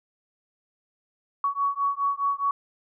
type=beating tone pair; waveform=sine; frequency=1120 / 1124.8 Hz; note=C#6 / C#6; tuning=+18 / +25 cents; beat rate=4.8 Hz; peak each=-26 dBFS; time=1.44-2.51 s; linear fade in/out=2 ms; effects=none